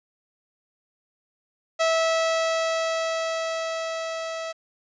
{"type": "tone with level ramp", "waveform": "sawtooth", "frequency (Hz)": 652, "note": "E5", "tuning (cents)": -19, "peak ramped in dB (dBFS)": [-15, -26], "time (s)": [1.79, 4.53], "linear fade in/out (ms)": 20, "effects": ["resampled to 16000 Hz", "9-bit"]}